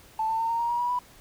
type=tone with pitch steps; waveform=triangle; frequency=880 / 894.3 / 908.9 / 923.8 / 938.8 / 954.1 / 969.7 / 985.5 Hz; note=A5 / A5 / A#5 / A#5 / A#5 / A#5 / B5 / B5; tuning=0 / +28 / -44 / -16 / +12 / +40 / -32 / -4 cents; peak=-20 dBFS; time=0.19-0.99 s; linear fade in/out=5 ms; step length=100 ms; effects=tanh soft clip ceiling -22 dBFS + pink hiss -53 dBFS RMS until 1.2 s